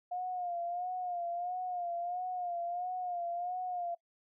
sine tone with vibrato, 711 Hz, F5, 31 cents sharp, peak -34 dBFS, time 0.11-3.95 s, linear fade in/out 10 ms, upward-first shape sine, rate 1.5 Hz, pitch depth 58 cents each way, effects noise-tail reverb RT60 0.1 s tail -21 dB re dry

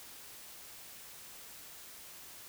silence, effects white hiss -51 dBFS RMS until 2.48 s

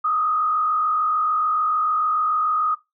sine tone with frequency modulation, 1244 Hz, D#6, 1 cent flat, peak -18 dBFS, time 0.04-2.75 s, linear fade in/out 10 ms, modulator 46.8 Hz, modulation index 0.72, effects noise-tail reverb RT60 0.2 s tail -20 dB re dry

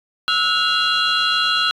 sine tone cluster, 1307 / 1454 / 2801 / 3328 / 4076 Hz, E6 / F#6 / F7 / G#7 / C8, -15 / -31 / +4 / +3 / -46 cents, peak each -21 dBFS, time 0.28-1.71 s, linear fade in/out 0 ms, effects tanh soft clip ceiling -9 dBFS

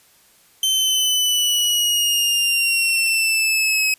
sawtooth linear sweep, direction down, 3096 to 2547 Hz, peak -13 dBFS, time 0.63-3.94 s, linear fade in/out 2 ms, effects white hiss -54 dBFS RMS until 3.98 s + resampled to 32000 Hz

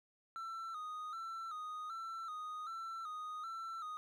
triangle tone with vibrato, 1290 Hz, E6, 38 cents flat, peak -40 dBFS, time 0.36-3.97 s, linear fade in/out 0 ms, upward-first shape square, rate 1.3 Hz, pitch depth 65 cents each way, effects none

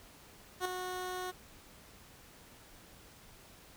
15% pulse tone with ADSR envelope, 366.1 Hz, F#4, 18 cents flat, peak -23 dBFS, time 0.6-1.32 s, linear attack 53 ms, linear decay 4 ms, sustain -8 dB, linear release 23 ms, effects pink hiss -57 dBFS RMS until 3.76 s

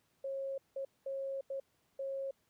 sine tone bursts at uneven times, 543 Hz, C#5, 36 cents flat, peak -36 dBFS, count 5, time 0.24-0.58 / 0.76-0.85 / 1.06-1.41 / 1.5-1.6 / 1.99-2.31 s, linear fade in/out 5 ms, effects pink hiss -75 dBFS RMS until 2.49 s + high-pass 80 Hz 12 dB/octave

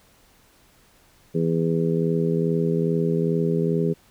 harmonic tone, 82.41 Hz, E2, in tune, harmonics 2 / 3 / 4 / 5 / 6, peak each -22 / -28 / -31 / -24 / -31 dBFS, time 1.34-3.94 s, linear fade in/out 20 ms, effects pink hiss -57 dBFS RMS until 4.1 s

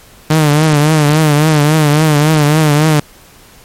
sawtooth tone with vibrato, 151.8 Hz, D#3, 42 cents flat, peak -3 dBFS, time 0.3-3 s, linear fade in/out 5 ms, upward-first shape triangle, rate 3.6 Hz, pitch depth 92 cents each way, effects pink hiss -41 dBFS RMS until 3.64 s + MP3 64 kbps

